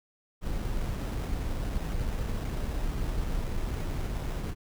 brown noise with sample-and-hold, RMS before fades -31 dBFS, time 0.41-4.55 s, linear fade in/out 50 ms, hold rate 4410 Hz, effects none

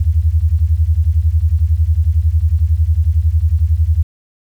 sine beating tone pair, 74.5 / 85.5 Hz, D2 / F2, +25 / -36 cents, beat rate 11 Hz, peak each -13 dBFS, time 0-4.03 s, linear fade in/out 10 ms, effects 8-bit

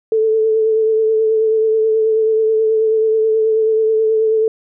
sine tone with vibrato, 440 Hz, A4, in tune, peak -11 dBFS, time 0.12-4.48 s, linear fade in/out 2 ms, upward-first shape triangle, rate 9.3 Hz, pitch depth 28 cents each way, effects none

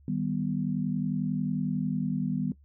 sine chord, Eb augmented, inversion none, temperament equal, 155.56 / 196 / 246.9 Hz, Eb3 / G3 / B3, 0 / 0 / 0 cents, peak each -31 dBFS, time 0.08-2.52 s, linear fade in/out 2 ms, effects noise-tail reverb RT60 0.1 s tail -17 dB re dry + added 71 Hz sine -54 dBFS peak until 2.64 s

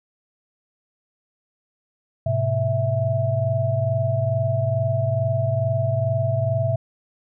sine tone cluster, 106.3 / 128.6 / 657 Hz, G#2 / C3 / E5, +41 / -30 / -6 cents, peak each -23 dBFS, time 2.26-6.76 s, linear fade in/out 5 ms, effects none

